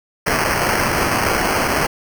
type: noise with sample-and-hold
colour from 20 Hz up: white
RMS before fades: -18 dBFS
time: 0.26-1.87 s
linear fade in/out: 10 ms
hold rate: 3675 Hz
effects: none